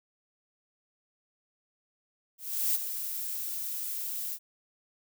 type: noise with ADSR envelope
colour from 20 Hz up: violet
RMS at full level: -26 dBFS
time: 2.38-4.39 s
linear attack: 370 ms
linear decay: 16 ms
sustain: -9 dB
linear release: 60 ms
effects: none